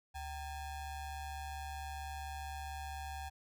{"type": "ring-modulated tone", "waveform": "square", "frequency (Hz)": 424.2, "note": "G#4", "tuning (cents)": 37, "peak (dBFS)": -39, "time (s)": [0.14, 3.3], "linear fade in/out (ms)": 20, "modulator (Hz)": 352, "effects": []}